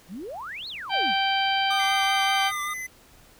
sine exponential two-way sweep, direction up then down, 155.56 to 4435 to 155.56 Hz, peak -33 dBFS, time 0.08-1.15 s, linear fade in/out 50 ms, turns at 0.68 s
harmonic tone, 780 Hz, G5, 9 cents flat, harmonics 1 / 2 / 3 / 4 / 5 / 6, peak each -24 / -29 / -30 / -27 / -39 / -35 dBFS, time 0.89-2.52 s, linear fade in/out 50 ms
square tone with vibrato, 1200 Hz, D6, 37 cents sharp, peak -30 dBFS, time 1.7-2.74 s, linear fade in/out 10 ms, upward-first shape triangle, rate 5.2 Hz, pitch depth 38 cents each way
square tone with pitch glide, 2058 to 2027 Hz, C7 to B6, -29 to +45 cents, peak -32 dBFS, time 1.79-2.87 s, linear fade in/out 10 ms, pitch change -26 cents, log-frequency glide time 2.4-2.54 s
effects pink hiss -54 dBFS RMS until 3.39 s

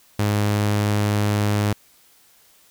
sawtooth tone, 103.83 Hz, G#2, in tune, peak -14 dBFS, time 0.19-1.73 s, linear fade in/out 5 ms, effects white hiss -55 dBFS RMS until 2.7 s

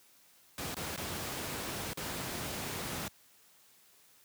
pink noise with dropouts, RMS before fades -38 dBFS, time 0.58-3.08 s, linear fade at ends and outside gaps 1 ms, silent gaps 0.744-0.767 / 0.963-0.976 / 1.933-1.973 s, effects white hiss -63 dBFS RMS until 4.24 s + high-pass 80 Hz 12 dB/octave

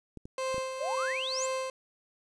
clicks, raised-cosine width 3 ms, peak -30 dBFS, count 4, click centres 0.173 / 0.255 / 0.544 / 0.581 s
30% pulse tone with tremolo, 523.3 Hz, C5, in tune, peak -27 dBFS, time 0.38-1.7 s, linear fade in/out 2 ms, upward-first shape sine, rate 2 Hz, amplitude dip 50%
sine exponential sweep, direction up, 523.3 to 7990 Hz, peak -32 dBFS, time 0.79-1.47 s, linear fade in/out 20 ms
effects resampled to 22050 Hz + 10-bit

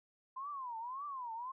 sine tone with vibrato, 1023 Hz, C6, 39 cents flat, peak -40 dBFS, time 0.36-1.52 s, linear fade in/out 10 ms, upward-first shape triangle, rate 1.8 Hz, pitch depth 260 cents each way, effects none

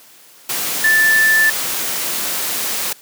sine tone in noise, 1760 Hz, A6, in tune, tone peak -10 dBFS, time 0.84-1.5 s, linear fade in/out 5 ms, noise white, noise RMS -21 dBFS, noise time 0.49-2.93 s, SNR +8 dB, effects white hiss -45 dBFS RMS until 3.01 s + high-pass 150 Hz 12 dB/octave

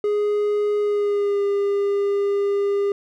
triangle tone with pitch glide, 415.3 to 402.3 Hz, G#4 to G4, 0 to +45 cents, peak -16 dBFS, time 0.04-2.92 s, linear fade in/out 2 ms, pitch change -55 cents, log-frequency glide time 0.8-1.43 s, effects none

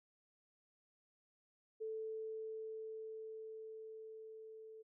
sine tone with level ramp, 440 Hz, A4, in tune, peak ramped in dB -40 to -52 dBFS, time 1.8-4.83 s, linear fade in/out 20 ms, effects none

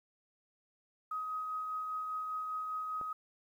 sine tone with tremolo, 1261 Hz, D#6, 23 cents sharp, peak -34 dBFS, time 1.11-3.13 s, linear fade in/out 5 ms, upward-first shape triangle, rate 5 Hz, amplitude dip 30%
click, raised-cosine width 1 ms, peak -34 dBFS, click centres 3.013 s
effects 11-bit

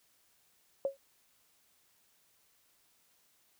sine tone with exponential decay, 548 Hz, C#5, 20 cents flat, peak -25 dBFS, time 0.85-0.97 s, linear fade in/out 1 ms, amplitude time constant 26 ms, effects white hiss -70 dBFS RMS until 3.59 s

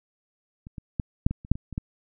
clicks, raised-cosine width 5 ms, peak -28 / -24 / -13 / -6 / -17 / -29 / -6 / -23 / -25 / -15 dBFS, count 10, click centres 0.669 / 0.782 / 0.998 / 1.265 / 1.31 / 1.449 / 1.516 / 1.555 / 1.727 / 1.779 s, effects none

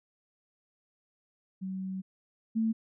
sine tone pair in turn, 189.2 / 223.1 Hz, F#3 / A3, +39 / +24 cents, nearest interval minor third, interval 285 cents, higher second, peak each -33 / -25 dBFS, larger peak second, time 1.61-2.02 / 2.55-2.73 s, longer first, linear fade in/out 20 ms, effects none

